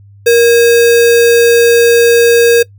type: tone with sample-and-hold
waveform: sine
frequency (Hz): 470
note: A#4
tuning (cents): +14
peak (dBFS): -3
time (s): 0.26-2.63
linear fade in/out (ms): 10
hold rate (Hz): 2100
effects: noise-tail reverb RT60 0.1 s tail -22 dB re dry + added 100 Hz sine -36 dBFS peak until 2.78 s